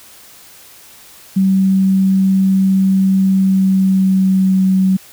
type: tone with pitch glide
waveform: sine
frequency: 191.5 to 189.19 Hz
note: G3 to F#3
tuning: -40 to +39 cents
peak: -9 dBFS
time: 1.36-4.97 s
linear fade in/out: 10 ms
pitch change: -21 cents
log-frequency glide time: 3.3-4.62 s
effects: white hiss -41 dBFS RMS until 5.12 s